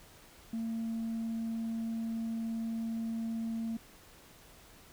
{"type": "tone", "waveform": "sine", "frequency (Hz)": 226.6, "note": "A#3", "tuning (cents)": -49, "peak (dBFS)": -31, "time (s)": [0.53, 3.77], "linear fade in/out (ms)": 5, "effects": ["tanh soft clip ceiling -31 dBFS", "pink hiss -57 dBFS RMS until 4.92 s"]}